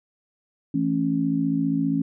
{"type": "chord", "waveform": "sine", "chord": "A major", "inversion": "second", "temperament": "just", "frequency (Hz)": [165, 220, 275], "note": ["E3", "A3", "C#4"], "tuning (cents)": [2, 0, -14], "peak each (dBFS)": [-26, -28, -22], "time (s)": [0.74, 2.02], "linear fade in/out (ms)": 5, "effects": []}